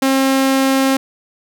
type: tone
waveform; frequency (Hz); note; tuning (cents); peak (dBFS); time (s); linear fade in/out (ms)
sawtooth; 267.9; C4; +41; -8; 0.02-0.97; 5
effects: none